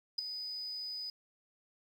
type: tone with ADSR envelope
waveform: sine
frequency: 4978 Hz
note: D#8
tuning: in tune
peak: -26 dBFS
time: 0.18-1.1 s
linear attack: 10 ms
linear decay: 4 ms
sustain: -12 dB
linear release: 3 ms
effects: 10-bit